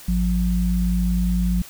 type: tone pair together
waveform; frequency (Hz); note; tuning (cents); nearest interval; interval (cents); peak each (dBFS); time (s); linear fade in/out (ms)
sine; 53.96 / 179; A1 / F3; -33 / +43; octave + major sixth; 2076; -20; 0.08-1.62; 5
effects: white hiss -42 dBFS RMS until 1.69 s